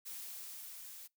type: noise with level ramp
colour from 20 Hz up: blue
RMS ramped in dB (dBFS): -45 to -51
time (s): 0.05-1.08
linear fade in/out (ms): 20
effects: noise-tail reverb RT60 0.2 s tail -25 dB re dry